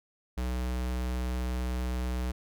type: tone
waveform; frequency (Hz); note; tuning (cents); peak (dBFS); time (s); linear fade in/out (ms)
square; 62.2; B1; +13; -30; 0.37-2.32; 10
effects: none